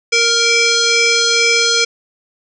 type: tone with frequency modulation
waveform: sine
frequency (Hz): 1396.9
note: F6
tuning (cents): 0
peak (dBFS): -10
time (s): 0.12-1.85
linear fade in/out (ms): 10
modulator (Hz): 932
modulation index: 5.3
effects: none